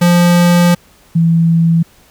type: tone pair in turn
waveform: square / sine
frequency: 174.61 / 165.96 Hz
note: F3 / E3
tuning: 0 / +12 cents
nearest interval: minor second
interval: 88 cents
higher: first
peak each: -7 dBFS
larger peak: neither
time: 0.01-0.75 / 1.15-1.83 s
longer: first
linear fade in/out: 10 ms
effects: pink hiss -47 dBFS RMS until 2.1 s